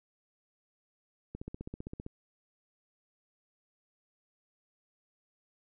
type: click train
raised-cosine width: 3 ms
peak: -27 dBFS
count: 12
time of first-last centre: 1.35-2.064 s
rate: 15.4 Hz
effects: none